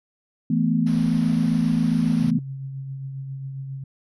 sine chord, E suspended fourth, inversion none, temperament just, 164.81 / 219.8 / 247.2 Hz, E3 / A3 / B3, 0 / -2 / +2 cents, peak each -22 dBFS, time 0.5-2.39 s, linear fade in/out 5 ms
pink band-stop noise, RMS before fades -40 dBFS, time 0.86-2.31 s, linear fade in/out 10 ms, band 6100 to 9400 Hz, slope 96 dB/octave
sine tone with tremolo, 135.4 Hz, C#3, 40 cents flat, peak -28 dBFS, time 2.21-3.84 s, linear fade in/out 5 ms, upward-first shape triangle, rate 7.4 Hz, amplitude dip 35%
effects resampled to 24000 Hz

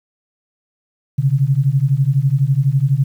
sine beating tone pair, 130.81 / 142.81 Hz, C3 / D3, 0 / -48 cents, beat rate 12 Hz, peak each -15 dBFS, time 1.18-3.04 s, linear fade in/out 10 ms, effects 8-bit

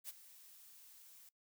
blue noise with ADSR envelope, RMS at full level -45 dBFS, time 0.04-1.29 s, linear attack 50 ms, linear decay 24 ms, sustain -15 dB, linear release 3 ms, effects noise-tail reverb RT60 0.1 s tail -20 dB re dry

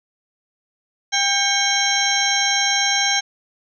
harmonic tone with a mistuned harmonic, 796 Hz, G5, 26 cents sharp, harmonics 1 / 2 / 3 / 4 / 5 / 7 / 8, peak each -24 / -24 / -24 / -24 / -24 / -24 / -24 dBFS, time 1.12-3.21 s, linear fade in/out 20 ms, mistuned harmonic 3, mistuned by -130 cents, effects none

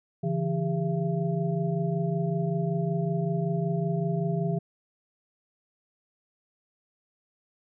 sine tone cluster, 143 / 168.3 / 401.5 / 676 Hz, D3 / E3 / G4 / E5, -46 / +36 / +41 / +43 cents, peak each -30 / -27 / -33 / -35 dBFS, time 0.23-4.59 s, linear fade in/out 10 ms, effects none

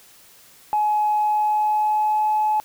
sine tone with pitch glide, 845 to 854.8 Hz, G#5 to G#5, +30 to +50 cents, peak -16 dBFS, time 0.73-2.6 s, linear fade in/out 0 ms, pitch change +20 cents, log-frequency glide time 1.17-2.3 s, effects tanh soft clip ceiling -12 dBFS + white hiss -50 dBFS RMS until 2.64 s

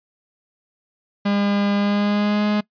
45% pulse tone with pitch glide, 202.4 to 209.2 Hz, G#3 to G#3, -44 to +13 cents, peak -17 dBFS, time 1.25-2.61 s, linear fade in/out 10 ms, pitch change +57 cents, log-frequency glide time 1.75-2.45 s, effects noise-tail reverb RT60 0.1 s tail -22 dB re dry + resampled to 11025 Hz

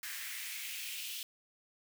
white noise with high-pass filter sweep, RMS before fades -42 dBFS, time 0.03-1.23 s, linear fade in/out 2 ms, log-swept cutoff 1700 to 3100 Hz, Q 3.1, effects none

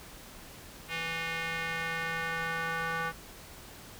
square tone with band-pass filter sweep, 164.81 Hz, E3, in tune, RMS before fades -34 dBFS, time 0.88-3.13 s, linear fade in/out 50 ms, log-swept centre 2400 to 1400 Hz, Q 2.3, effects pink hiss -49 dBFS RMS until 3.99 s

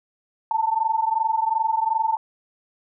sine tone pair together, 880 / 902.7 Hz, A5 / A5, 0 / +44 cents, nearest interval unison, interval 44 cents, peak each -22 dBFS, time 0.51-2.17 s, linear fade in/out 2 ms, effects none

